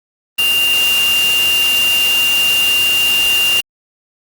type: tone in noise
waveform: sine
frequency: 2794 Hz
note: F7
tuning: in tune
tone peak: -11 dBFS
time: 0.38-3.61 s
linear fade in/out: 10 ms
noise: white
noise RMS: -21 dBFS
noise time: 0.38-3.61 s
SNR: +7 dB
effects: Opus 32 kbps